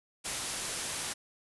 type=low-pass noise; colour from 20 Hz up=white; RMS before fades=-37 dBFS; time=0.24-1.14 s; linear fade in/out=20 ms; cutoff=11000 Hz; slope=96 dB/octave; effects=none